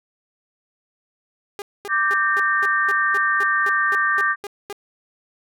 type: tone bursts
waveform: sawtooth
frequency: 405.4 Hz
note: G#4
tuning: 42 cents flat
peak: -25 dBFS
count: 13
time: 1.59-4.727 s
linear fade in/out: 0 ms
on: 29 ms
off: 230 ms
type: chord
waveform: sine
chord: G minor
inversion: second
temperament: equal with one note detuned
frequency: 1174.7 / 1568 / 1826.3 Hz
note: D6 / G6 / Bb6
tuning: 0 / 0 / -36 cents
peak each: -21 dBFS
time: 1.88-4.36 s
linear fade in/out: 50 ms
effects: none